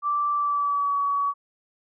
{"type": "tone with pitch glide", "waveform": "sine", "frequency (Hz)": [1169, 1132.4], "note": ["D6", "C#6"], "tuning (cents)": [-8, 37], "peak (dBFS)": -21, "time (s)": [0.02, 1.34], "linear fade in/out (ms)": 50, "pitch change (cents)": -55, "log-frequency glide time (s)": [0.34, 0.97], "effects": []}